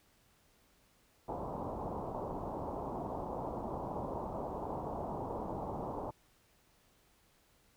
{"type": "low-pass noise", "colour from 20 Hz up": "white", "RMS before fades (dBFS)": -40, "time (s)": [1.28, 6.11], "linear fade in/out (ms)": 5, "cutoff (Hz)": 990, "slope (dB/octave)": 48, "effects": ["pink hiss -69 dBFS RMS until 7.76 s"]}